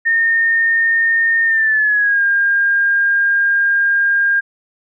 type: tone with pitch glide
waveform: sine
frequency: 1828 to 1609.9 Hz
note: A#6 to G6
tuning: -34 to +46 cents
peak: -11 dBFS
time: 0.05-4.41 s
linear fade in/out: 20 ms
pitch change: -220 cents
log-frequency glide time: 1.45-2.23 s
effects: none